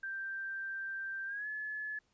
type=tone with pitch glide; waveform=sine; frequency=1573 to 1715.4 Hz; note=G6 to A6; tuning=+6 to -44 cents; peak=-37 dBFS; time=0.03-1.99 s; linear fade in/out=5 ms; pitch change=+150 cents; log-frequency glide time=1.26-1.47 s; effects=pink hiss -75 dBFS RMS until 2.13 s + resampled to 16000 Hz